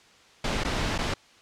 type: noise with dropouts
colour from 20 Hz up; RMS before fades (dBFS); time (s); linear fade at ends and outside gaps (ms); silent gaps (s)
pink; -27; 0.44-1.14; 5; 0.637-0.647 / 0.98-0.987
effects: white hiss -55 dBFS RMS until 1.41 s + low-pass 5000 Hz 12 dB/octave